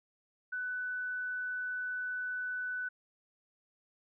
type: tone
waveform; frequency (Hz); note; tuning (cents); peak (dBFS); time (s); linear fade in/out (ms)
sine; 1495; F#6; +17; -34; 0.52-2.89; 10
effects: none